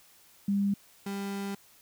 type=tone pair in turn; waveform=sine / 35% pulse; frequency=200.1 / 198.6 Hz; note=G3 / G3; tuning=+36 / +23 cents; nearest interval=unison; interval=13 cents; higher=first; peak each=-24 / -31 dBFS; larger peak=first; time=0.48-0.74 / 1.06-1.55 s; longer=second; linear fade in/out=5 ms; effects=white hiss -59 dBFS RMS until 1.81 s